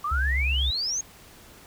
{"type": "exponential sweep", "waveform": "sine", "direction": "up", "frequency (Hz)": [1139, 6645], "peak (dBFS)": -25, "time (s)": [0.04, 1.01], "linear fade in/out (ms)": 5}
{"type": "tone with vibrato", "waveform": "sine", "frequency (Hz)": 67, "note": "C2", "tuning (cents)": 42, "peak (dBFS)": -23, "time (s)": [0.11, 0.71], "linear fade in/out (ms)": 10, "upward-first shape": "square", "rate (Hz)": 8.1, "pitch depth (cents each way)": 38}
{"effects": ["pink hiss -50 dBFS RMS until 1.66 s"]}